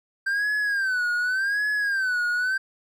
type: tone with vibrato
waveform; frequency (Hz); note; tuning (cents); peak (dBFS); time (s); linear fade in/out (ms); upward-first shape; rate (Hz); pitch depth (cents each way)
triangle; 1565; G6; -3; -20; 0.26-2.58; 10; sine; 0.87; 140
effects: none